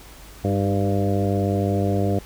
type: harmonic tone with a mistuned harmonic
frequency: 99.1 Hz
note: G2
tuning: 19 cents sharp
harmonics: 1 / 2 / 3 / 4 / 5 / 6 / 7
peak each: -22 / -25 / -27 / -28 / -29 / -30 / -30 dBFS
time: 0.44-2.19 s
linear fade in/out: 5 ms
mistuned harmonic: 3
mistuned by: +33 cents
effects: added 50 Hz sine -45 dBFS peak until 2.25 s + pink hiss -45 dBFS RMS until 2.25 s